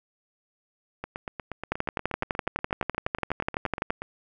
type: two click trains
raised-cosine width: 0.5 ms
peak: -18 / -10 dBFS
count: 26 / 27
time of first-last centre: 1.04-4.02 / 1.72-3.905 s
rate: 8.39 / 11.9 Hz
effects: none